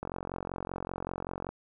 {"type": "click train", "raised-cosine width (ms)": 1, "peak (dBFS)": -21, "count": 67, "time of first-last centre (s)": [0.03, 1.49], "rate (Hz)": 45.2, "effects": []}